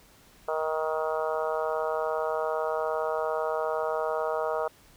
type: harmonic tone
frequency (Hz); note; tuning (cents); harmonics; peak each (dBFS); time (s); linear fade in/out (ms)
157.5; D#3; +21; 3 / 4 / 5 / 6 / 7 / 8 / 9; -31 / -30 / -36 / -36 / -39 / -36 / -42; 0.48-4.68; 5
effects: pink hiss -57 dBFS RMS until 4.96 s